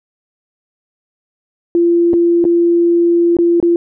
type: tone with dropouts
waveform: sine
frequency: 342.5 Hz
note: F4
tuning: 34 cents flat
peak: -8 dBFS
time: 1.75-3.76 s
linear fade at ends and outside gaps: 1 ms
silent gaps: 2.133-2.138 / 2.442-2.451 / 3.368-3.387 / 3.601-3.627 s
effects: none